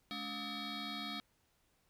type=tone with frequency modulation; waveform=sine; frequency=1783 Hz; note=A6; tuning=22 cents sharp; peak=-37 dBFS; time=0.11-1.2 s; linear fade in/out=0 ms; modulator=499 Hz; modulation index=5.1; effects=tanh soft clip ceiling -38 dBFS + pink hiss -75 dBFS RMS until 1.89 s